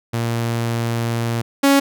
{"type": "tone pair in turn", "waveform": "sawtooth", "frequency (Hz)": [116.54, 277.7], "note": ["A#2", "C#4"], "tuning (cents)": [0, 3], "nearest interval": "octave + minor third", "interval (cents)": 1503, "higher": "second", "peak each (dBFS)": [-15, -7], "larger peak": "second", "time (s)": [[0.13, 1.42], [1.63, 1.8]], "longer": "first", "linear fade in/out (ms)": 10, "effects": []}